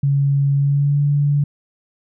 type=tone with pitch glide; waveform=sine; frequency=140 to 144.19 Hz; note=C#3 to D3; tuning=+18 to -31 cents; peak=-13 dBFS; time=0.03-1.44 s; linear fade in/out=5 ms; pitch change=+51 cents; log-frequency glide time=0.55-1.01 s; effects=none